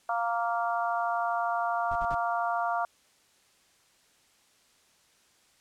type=harmonic tone; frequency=232.7 Hz; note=A#3; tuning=3 cents flat; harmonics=3 / 4 / 5 / 6; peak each=-29 / -33 / -33 / -35 dBFS; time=0.09-2.85 s; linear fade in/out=2 ms
type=noise bursts; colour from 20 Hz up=brown; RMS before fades=-38 dBFS; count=3; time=1.91-2.149 s; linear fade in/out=5 ms; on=47 ms; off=49 ms
effects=white hiss -64 dBFS RMS until 5.6 s + low-pass 9000 Hz 12 dB/octave